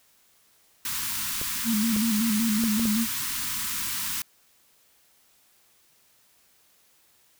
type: band-stop noise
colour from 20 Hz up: white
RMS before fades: -30 dBFS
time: 0.85-4.22 s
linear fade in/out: 2 ms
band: 300 to 910 Hz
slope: 96 dB/octave
type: clicks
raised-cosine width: 2 ms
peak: -22 dBFS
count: 5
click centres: 1.415 / 1.964 / 2.638 / 2.796 / 2.855 s
type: tone with vibrato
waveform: sine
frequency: 220 Hz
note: A3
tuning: in tune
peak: -22 dBFS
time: 1.64-3.07 s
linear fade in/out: 50 ms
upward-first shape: square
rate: 5.3 Hz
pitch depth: 72 cents each way
effects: white hiss -62 dBFS RMS until 7.39 s